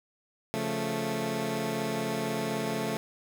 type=chord; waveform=15% pulse; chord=Db augmented; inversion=none; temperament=equal; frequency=138.59 / 174.61 / 220 Hz; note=Db3 / F3 / A3; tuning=0 / 0 / 0 cents; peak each=-29 / -30 / -25 dBFS; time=0.54-2.97 s; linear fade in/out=0 ms; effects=none